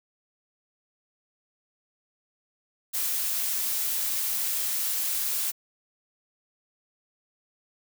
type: noise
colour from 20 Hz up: blue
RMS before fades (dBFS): -28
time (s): 2.93-5.52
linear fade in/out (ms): 20
effects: none